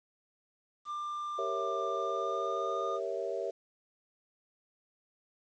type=tone with pitch glide; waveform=triangle; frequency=1191 to 1217.4 Hz; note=D6 to D#6; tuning=+24 to -38 cents; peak=-33 dBFS; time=0.85-3 s; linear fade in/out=50 ms; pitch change=+38 cents; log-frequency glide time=1.91-2.72 s
type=chord; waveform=sine; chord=G diminished seventh; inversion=none; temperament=equal; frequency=392 / 466.2 / 554.4 / 659.3 Hz; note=G4 / Bb4 / Db5 / Fb5; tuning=0 / 0 / 0 / 0 cents; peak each=-38 dBFS; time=1.38-3.51 s; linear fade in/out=10 ms
effects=resampled to 16000 Hz + 10-bit